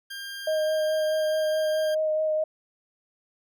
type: tone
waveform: 20% pulse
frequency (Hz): 1600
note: G6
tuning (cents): +35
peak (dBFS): -30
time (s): 0.1-1.95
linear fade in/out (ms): 10
type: tone with vibrato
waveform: sine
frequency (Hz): 622.3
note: D#5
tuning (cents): 0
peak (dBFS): -22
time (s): 0.47-2.44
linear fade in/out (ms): 5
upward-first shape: sine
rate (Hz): 4.7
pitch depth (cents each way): 14
effects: none